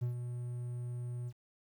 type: tone with ADSR envelope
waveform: triangle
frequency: 121.9 Hz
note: B2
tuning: 22 cents flat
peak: -28 dBFS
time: 0.01-1.33 s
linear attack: 18 ms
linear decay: 110 ms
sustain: -7 dB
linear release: 55 ms
effects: 11-bit